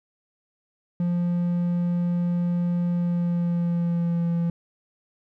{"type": "tone with pitch glide", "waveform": "triangle", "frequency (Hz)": [174.61, 169.84], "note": ["F3", "F3"], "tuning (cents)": [0, -48], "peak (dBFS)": -19, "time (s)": [1, 4.5], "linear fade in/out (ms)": 2, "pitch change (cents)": -48, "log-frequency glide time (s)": [2.9, 4.29], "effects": []}